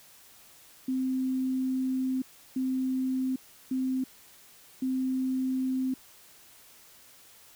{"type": "tone bursts at uneven times", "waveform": "sine", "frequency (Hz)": 260, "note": "C4", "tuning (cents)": -11, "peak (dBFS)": -26, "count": 4, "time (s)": [[0.88, 2.22], [2.56, 3.36], [3.71, 4.04], [4.82, 5.94]], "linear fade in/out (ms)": 5, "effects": ["white hiss -55 dBFS RMS until 7.55 s"]}